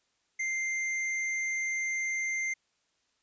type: tone with tanh clipping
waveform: sine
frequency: 2093 Hz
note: C7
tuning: in tune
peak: -31 dBFS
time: 0.39-2.54 s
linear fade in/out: 10 ms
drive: 16 dB
effects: white hiss -74 dBFS RMS until 3.22 s + resampled to 16000 Hz